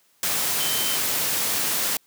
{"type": "tone in noise", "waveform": "sine", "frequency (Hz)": 3087, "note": "G7", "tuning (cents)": -27, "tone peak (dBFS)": -29, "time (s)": [0.6, 0.96], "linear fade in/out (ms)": 2, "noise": "white", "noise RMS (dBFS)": -24, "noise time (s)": [0.23, 1.97], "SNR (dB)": -8, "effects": ["white hiss -62 dBFS RMS until 2.06 s", "high-pass 100 Hz 12 dB/octave"]}